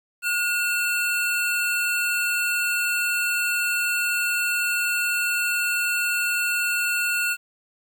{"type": "tone pair together", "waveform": "square", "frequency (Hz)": [1439.1, 2694], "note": ["F#6", "E7"], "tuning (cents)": [-48, 37], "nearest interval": "major seventh", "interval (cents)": 1085, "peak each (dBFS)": -25, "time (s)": [0.22, 7.37], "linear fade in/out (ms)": 50, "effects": ["9-bit"]}